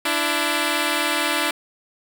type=tone pair together; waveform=5% pulse; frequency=293.7 / 333.4 Hz; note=D4 / E4; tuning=0 / +20 cents; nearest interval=major second; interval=220 cents; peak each=-11 dBFS; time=0.05-1.51 s; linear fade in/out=5 ms; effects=none